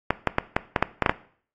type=clicks; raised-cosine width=0.5 ms; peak=-3 dBFS; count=9; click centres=0.106 / 0.273 / 0.384 / 0.565 / 0.762 / 0.826 / 1.023 / 1.062 / 1.095 s; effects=noise-tail reverb RT60 0.5 s tail -17 dB re dry + AAC 32 kbps